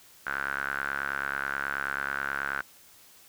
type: tone with band-pass filter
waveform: sawtooth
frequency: 69.3 Hz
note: C#2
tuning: in tune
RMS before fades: -32 dBFS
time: 0.26-2.62 s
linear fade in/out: 10 ms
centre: 1500 Hz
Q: 9.7
effects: white hiss -55 dBFS RMS until 3.28 s

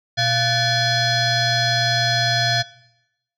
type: tone with frequency modulation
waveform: sine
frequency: 1745 Hz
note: A6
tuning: 15 cents flat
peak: -15 dBFS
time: 0.17-2.63 s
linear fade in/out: 20 ms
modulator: 812 Hz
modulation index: 3.8
effects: noise-tail reverb RT60 0.9 s tail -21 dB re dry + tanh soft clip ceiling -11 dBFS

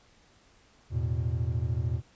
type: chord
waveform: triangle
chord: E suspended fourth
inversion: none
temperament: equal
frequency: 82.41 / 110 / 123.47 Hz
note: E2 / A2 / B2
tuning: 0 / 0 / 0 cents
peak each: -29 dBFS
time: 0.9-2.02 s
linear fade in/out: 50 ms
effects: pink hiss -61 dBFS RMS until 2.15 s + resampled to 16000 Hz

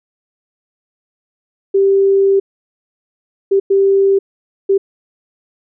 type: tone bursts at uneven times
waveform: sine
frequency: 392 Hz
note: G4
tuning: in tune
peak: -8 dBFS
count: 4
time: 1.74-2.4 / 3.51-3.6 / 3.7-4.19 / 4.69-4.78 s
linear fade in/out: 10 ms
effects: none

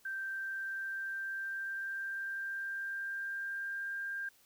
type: tone with pitch glide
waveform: sine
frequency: 1566 to 1596.1 Hz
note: G6 to G6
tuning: -2 to +31 cents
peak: -36 dBFS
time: 0.05-4.29 s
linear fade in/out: 5 ms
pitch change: +33 cents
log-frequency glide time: 0.18-3.99 s
effects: white hiss -66 dBFS RMS until 4.45 s

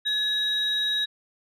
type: tone pair together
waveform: sine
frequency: 1700 / 3820 Hz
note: G#6 / A#7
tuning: +40 / +42 cents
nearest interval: octave + major second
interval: 1402 cents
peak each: -29 / -22 dBFS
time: 0.05-1.06 s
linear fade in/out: 20 ms
effects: tanh soft clip ceiling -18 dBFS

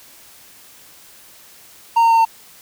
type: tone with pitch steps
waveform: triangle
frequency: 923 / 917.2 / 911.3 / 905.6 Hz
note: A#5 / A#5 / A#5 / A5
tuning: -17 / -28 / -39 / +50 cents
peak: -8 dBFS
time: 1.96-2.252 s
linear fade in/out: 10 ms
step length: 73 ms
effects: white hiss -45 dBFS RMS until 2.61 s

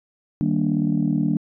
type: chord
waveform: sine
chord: Eb major seventh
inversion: none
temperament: just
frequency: 155.56 / 194.45 / 233.3 / 291.7 Hz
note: Eb3 / G3 / Bb3 / D4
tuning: 0 / -14 / +2 / -12 cents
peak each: -23 dBFS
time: 0.41-1.37 s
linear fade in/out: 0 ms
effects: tanh soft clip ceiling -10 dBFS

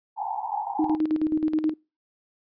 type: band-pass noise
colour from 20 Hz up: white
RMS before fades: -30 dBFS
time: 0.16-0.98 s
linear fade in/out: 50 ms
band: 780 to 890 Hz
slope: 96 dB/octave
type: tone with tremolo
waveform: sine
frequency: 311.1 Hz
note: D#4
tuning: in tune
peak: -19 dBFS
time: 0.79-1.74 s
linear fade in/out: 5 ms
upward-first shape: square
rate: 9.4 Hz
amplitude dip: 65%
effects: noise-tail reverb RT60 0.3 s tail -26 dB re dry + resampled to 11025 Hz

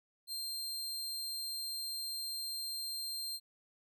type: tone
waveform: sawtooth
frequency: 4175 Hz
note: C8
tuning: 5 cents flat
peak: -35 dBFS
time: 0.27-3.4 s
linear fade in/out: 50 ms
effects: none

